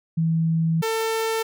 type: tone pair in turn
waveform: sine / sawtooth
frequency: 163.1 / 447.4 Hz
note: E3 / A4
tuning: -18 / +29 cents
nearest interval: octave + perfect fourth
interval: 1747 cents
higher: second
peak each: -18 dBFS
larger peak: neither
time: 0.17-0.82 / 0.82-1.43 s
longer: first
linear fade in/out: 10 ms
effects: none